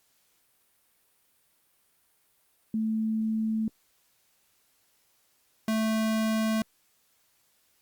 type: tone pair in turn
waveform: sine / square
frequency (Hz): 220 / 220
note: A3 / A3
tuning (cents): 0 / 0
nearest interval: unison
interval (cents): 0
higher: neither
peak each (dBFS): -25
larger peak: neither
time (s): 2.74-3.68 / 5.68-6.62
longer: neither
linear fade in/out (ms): 2
effects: white hiss -68 dBFS RMS until 7.81 s + Opus 48 kbps